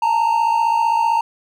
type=tone pair together; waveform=triangle; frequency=865 / 920.5 Hz; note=A5 / A#5; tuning=-30 / -22 cents; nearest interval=minor second; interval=108 cents; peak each=-19 / -13 dBFS; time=0.02-1.21 s; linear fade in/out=5 ms; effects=none